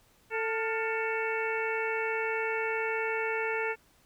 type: harmonic tone with a mistuned harmonic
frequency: 444.6 Hz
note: A4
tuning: 18 cents sharp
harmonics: 1 / 2 / 3 / 4 / 5 / 6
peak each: -32 / -36 / -37 / -37 / -36 / -39 dBFS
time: 0.3-3.76 s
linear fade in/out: 50 ms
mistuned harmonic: 3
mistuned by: +91 cents
effects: pink hiss -64 dBFS RMS until 4.05 s